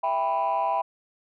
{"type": "chord", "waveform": "sine", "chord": "E minor", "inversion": "none", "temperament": "just", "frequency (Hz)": [659.3, 791.1, 988.9], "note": ["E5", "G5", "B5"], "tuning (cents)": [0, 16, 2], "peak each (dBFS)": [-27, -25, -24], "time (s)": [0.03, 0.82], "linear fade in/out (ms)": 10, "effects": ["tanh soft clip ceiling -18 dBFS"]}